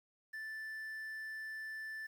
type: tone with quantisation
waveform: triangle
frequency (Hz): 1760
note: A6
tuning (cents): 0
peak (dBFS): -40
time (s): 0.33-2.07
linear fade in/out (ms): 10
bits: 11
effects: none